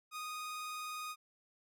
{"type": "tone with vibrato", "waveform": "sawtooth", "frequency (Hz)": 1240, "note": "D#6", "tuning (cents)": -6, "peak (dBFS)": -37, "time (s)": [0.11, 1.16], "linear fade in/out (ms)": 50, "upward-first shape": "square", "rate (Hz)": 20, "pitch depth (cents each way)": 14, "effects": []}